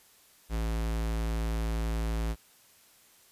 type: tone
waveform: square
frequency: 55.5 Hz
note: A1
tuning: 16 cents sharp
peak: -29 dBFS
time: 0.49-2.36 s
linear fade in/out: 50 ms
effects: white hiss -60 dBFS RMS until 3.31 s + resampled to 32000 Hz